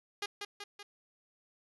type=tone with echo; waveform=5% pulse; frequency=408.3 Hz; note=G#4; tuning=29 cents flat; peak=-23 dBFS; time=0.22-0.26 s; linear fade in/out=5 ms; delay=190 ms; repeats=3; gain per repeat=-4 dB; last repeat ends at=0.83 s; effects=resampled to 24000 Hz